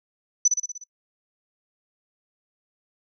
sine tone with echo, 5990 Hz, F#8, 20 cents sharp, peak -13 dBFS, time 0.45-0.48 s, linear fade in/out 5 ms, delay 60 ms, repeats 6, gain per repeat -4 dB, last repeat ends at 0.84 s, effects noise-tail reverb RT60 0.1 s tail -23 dB re dry

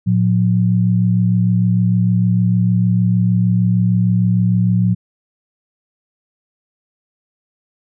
sine tone pair together, 113.33 / 179.9 Hz, A#2 / F#3, -48 / -48 cents, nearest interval minor sixth, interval 800 cents, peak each -14 dBFS, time 0.06-4.95 s, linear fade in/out 20 ms, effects none

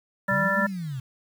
harmonic tone, 195.5 Hz, G3, 4 cents flat, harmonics 1 / 3 / 5 / 7 / 9, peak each -28 / -28 / -30 / -28 / -24 dBFS, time 0.28-0.67 s, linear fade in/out 10 ms
sine linear two-way sweep, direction up then down, 123.47 to 220 to 123.47 Hz, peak -29 dBFS, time 0.31-1 s, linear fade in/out 5 ms, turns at 0.6 s
effects 8-bit

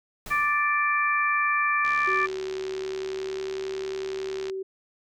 pink noise with exponential decay, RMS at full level -38 dBFS, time 0.26-0.86 s, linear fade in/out 2 ms, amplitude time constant 130 ms
harmonic tone, 587.3 Hz, D5, in tune, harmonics 2 / 3 / 4, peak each -24 / -26 / -27 dBFS, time 0.3-2.27 s, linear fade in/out 20 ms
click train, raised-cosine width 0.2 ms, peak -21 dBFS, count 189, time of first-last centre 1.85-4.498 s, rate 71 Hz
sine tone with pitch glide, 377.9 to 382.7 Hz, F#4 to G4, +37 to -42 cents, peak -29 dBFS, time 2.07-4.63 s, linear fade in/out 10 ms, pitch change +21 cents, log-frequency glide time 2.51-3.66 s
effects none

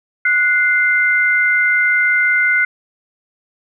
sine tone pair together, 1469.5 / 2085 Hz, F#6 / C7, -12 / -7 cents, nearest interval tritone, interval 605 cents, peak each -14 dBFS, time 0.25-2.65 s, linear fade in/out 5 ms, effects none

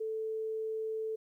sine tone, 440 Hz, A4, in tune, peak -33 dBFS, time 0-1.16 s, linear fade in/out 10 ms, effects 12-bit

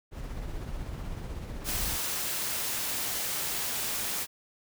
brown noise with tremolo, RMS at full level -35 dBFS, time 0.11-1.99 s, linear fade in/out 50 ms, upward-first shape triangle, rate 16 Hz, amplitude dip 35%
white noise, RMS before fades -32 dBFS, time 1.64-4.27 s, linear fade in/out 50 ms
effects none

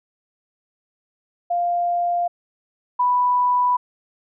sine tone pair in turn, 698.5 / 987.8 Hz, F5 / B5, 0 / 0 cents, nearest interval tritone, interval 600 cents, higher second, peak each -18 / -15 dBFS, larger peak second, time 1.5-2.28 / 2.99-3.77 s, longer neither, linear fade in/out 10 ms, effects none

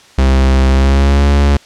45% pulse tone with pitch glide, 66.3 to 70.65 Hz, C2 to C#2, +23 to +34 cents, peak -7 dBFS, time 0.18-1.57 s, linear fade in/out 5 ms, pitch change +111 cents, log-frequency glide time 0.7-1.24 s, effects white hiss -42 dBFS RMS until 1.65 s + low-pass 6000 Hz 12 dB/octave

